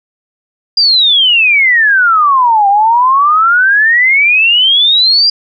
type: exponential two-way sweep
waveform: sine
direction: down then up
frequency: 4860 to 784 to 4860 Hz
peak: -5 dBFS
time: 0.77-5.3 s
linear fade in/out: 5 ms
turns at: 2.68 s
effects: none